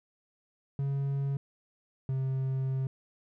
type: tone pair in turn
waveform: triangle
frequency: 138.59 / 132.65 Hz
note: C#3 / C3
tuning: 0 / +24 cents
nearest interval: minor second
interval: 76 cents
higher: first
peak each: -26 dBFS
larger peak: neither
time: 0.79-1.37 / 2.09-2.87 s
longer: second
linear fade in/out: 2 ms
effects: none